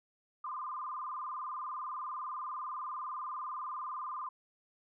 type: tone with vibrato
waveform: sine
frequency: 1118 Hz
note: C#6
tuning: 14 cents sharp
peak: -37 dBFS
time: 0.44-4.29 s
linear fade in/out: 5 ms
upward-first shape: square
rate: 20 Hz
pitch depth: 130 cents each way
effects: none